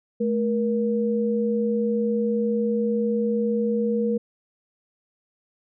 sine tone pair together, 216.5 / 474.4 Hz, A3 / A#4, -28 / +30 cents, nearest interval octave + major second, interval 1358 cents, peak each -23 dBFS, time 0.2-4.18 s, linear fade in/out 10 ms, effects none

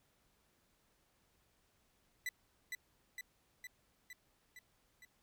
40% pulse tone with echo, 1988 Hz, B6, 11 cents sharp, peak -36 dBFS, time 2.26-2.29 s, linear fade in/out 2 ms, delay 460 ms, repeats 6, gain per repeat -3 dB, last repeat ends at 5.05 s, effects pink hiss -75 dBFS RMS until 5.22 s

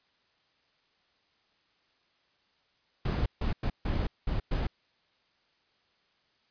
brown noise bursts at uneven times, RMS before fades -29 dBFS, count 6, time 3.05-3.26 / 3.41-3.53 / 3.63-3.7 / 3.85-4.07 / 4.27-4.4 / 4.51-4.67 s, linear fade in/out 5 ms, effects white hiss -70 dBFS RMS until 6.5 s + resampled to 11025 Hz

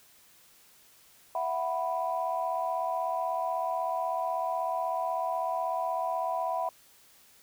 sine chord, E suspended second, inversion none, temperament equal with one note detuned, 663.8 / 740 / 987.8 Hz, E5 / F#5 / B5, +12 / 0 / 0 cents, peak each -32 dBFS, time 1.35-6.69 s, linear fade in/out 2 ms, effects tanh soft clip ceiling -18 dBFS + white hiss -59 dBFS RMS until 7.42 s

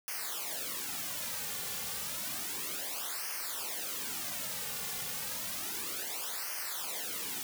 white noise with flanger, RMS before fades -38 dBFS, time 0.08-7.43 s, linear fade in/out 0 ms, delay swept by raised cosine 0.26 to 3.16 ms, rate 0.31 Hz, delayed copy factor -0.95, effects none

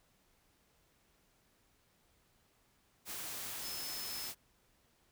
sine tone in noise, 5200 Hz, E8, 24 cents flat, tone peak -44 dBFS, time 3.61-4.31 s, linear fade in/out 50 ms, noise white, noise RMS -43 dBFS, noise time 3.05-4.35 s, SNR -4 dB, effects pink hiss -72 dBFS RMS until 5.11 s

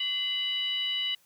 sine tone with frequency modulation, 2960 Hz, F#7, in tune, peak -27 dBFS, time 0-1.15 s, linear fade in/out 5 ms, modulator 912 Hz, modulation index 0.63, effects white hiss -64 dBFS RMS until 1.25 s

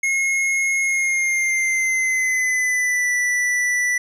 square tone with pitch glide, 2162 to 1971.1 Hz, C#7 to B6, -44 to -4 cents, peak -18 dBFS, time 0.03-3.98 s, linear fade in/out 5 ms, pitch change -160 cents, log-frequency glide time 0.82-3.11 s, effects low-pass 10000 Hz 12 dB/octave + 10-bit

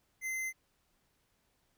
square tone, 2066 Hz, C7, 22 cents flat, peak -35 dBFS, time 0.21-0.53 s, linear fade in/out 50 ms, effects pink hiss -75 dBFS RMS until 1.77 s

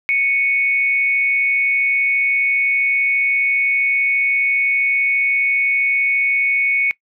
sine tone pair together, 2217 / 2482 Hz, C#7 / D#7, 0 / -5 cents, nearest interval major second, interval 195 cents, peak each -14 / -24 dBFS, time 0.09-6.91 s, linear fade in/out 0 ms, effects noise-tail reverb RT60 0.1 s tail -21 dB re dry

